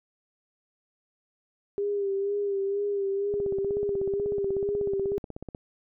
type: tone with vibrato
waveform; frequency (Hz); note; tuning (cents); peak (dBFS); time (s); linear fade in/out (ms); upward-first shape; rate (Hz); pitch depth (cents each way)
sine; 400; G4; +35; -25; 1.78-5.18; 0; sine; 2.1; 39
type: click train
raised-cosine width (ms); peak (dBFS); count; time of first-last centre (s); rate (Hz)
2; -24; 37; 3.34-5.549; 16.3
effects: none